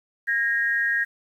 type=tone pair together; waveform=sine; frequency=1629.6 / 1872 Hz; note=G#6 / A#6; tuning=-33 / +7 cents; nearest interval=major second; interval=240 cents; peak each=-23 dBFS; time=0.27-1.05 s; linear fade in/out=20 ms; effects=9-bit